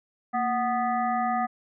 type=harmonic tone with a mistuned harmonic; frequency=246.9 Hz; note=B3; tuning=in tune; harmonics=1 / 3 / 5 / 7 / 8; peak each=-31 / -25 / -30 / -40 / -39 dBFS; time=0.33-1.47 s; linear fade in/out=20 ms; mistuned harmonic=1; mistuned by=-110 cents; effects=none